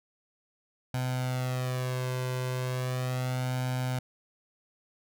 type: tone with flanger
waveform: sawtooth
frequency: 127.3 Hz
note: C3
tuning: 47 cents flat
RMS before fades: -31 dBFS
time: 0.94-3.99 s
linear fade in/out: 2 ms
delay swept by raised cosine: 1.3 to 1.97 ms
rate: 0.36 Hz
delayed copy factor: +0.75
effects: none